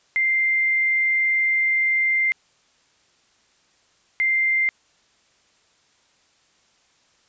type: tone pair in turn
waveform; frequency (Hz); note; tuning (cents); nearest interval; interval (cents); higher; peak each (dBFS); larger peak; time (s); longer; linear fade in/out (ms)
sine; 2093 / 2093; C7 / C7; 0 / 0; unison; 0; neither; -17; neither; 0.16-2.32 / 4.2-4.69; first; 0
effects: white hiss -61 dBFS RMS until 7.28 s + resampled to 16000 Hz